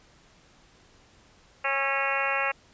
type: harmonic tone with a mistuned harmonic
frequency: 274.3 Hz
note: C#4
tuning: 18 cents flat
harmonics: 2 / 3 / 4 / 5 / 6 / 7 / 8 / 9 / 10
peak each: -33 / -33 / -33 / -33 / -33 / -33 / -33 / -33 / -33 dBFS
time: 1.64-2.52 s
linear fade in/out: 10 ms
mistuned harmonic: 5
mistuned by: -30 cents
effects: pink hiss -58 dBFS RMS until 2.73 s + resampled to 16000 Hz